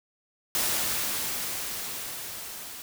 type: noise with level ramp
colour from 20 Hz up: white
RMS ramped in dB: -26 to -41 dBFS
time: 0.55-2.82 s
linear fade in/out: 0 ms
effects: none